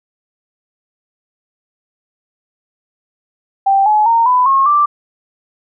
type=tone with pitch steps; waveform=sine; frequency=784 / 850 / 921.6 / 999.3 / 1083.4 / 1174.7 Hz; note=G5 / G#5 / A#5 / B5 / C#6 / D6; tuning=0 / +40 / -20 / +20 / -40 / 0 cents; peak=-8 dBFS; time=3.66-4.86 s; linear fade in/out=10 ms; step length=200 ms; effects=none